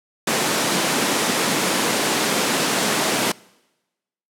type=high-pass noise; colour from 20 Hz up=pink; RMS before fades=-20 dBFS; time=0.27-3.32 s; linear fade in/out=5 ms; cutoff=180 Hz; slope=24 dB/octave; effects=noise-tail reverb RT60 1.0 s tail -24 dB re dry + low-pass 11000 Hz 12 dB/octave